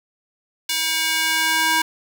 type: tone with high-pass filter sweep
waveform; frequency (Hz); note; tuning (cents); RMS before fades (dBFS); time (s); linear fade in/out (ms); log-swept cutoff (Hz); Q
square; 320.1; D#4; +49; -20; 0.69-1.82; 5; 3000 to 1100; 1.1
effects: none